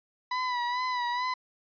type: tone with vibrato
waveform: 35% pulse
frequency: 987.8 Hz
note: B5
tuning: in tune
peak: -26 dBFS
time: 0.31-1.34 s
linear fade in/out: 5 ms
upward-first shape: sine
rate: 2.3 Hz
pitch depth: 49 cents each way
effects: resampled to 11025 Hz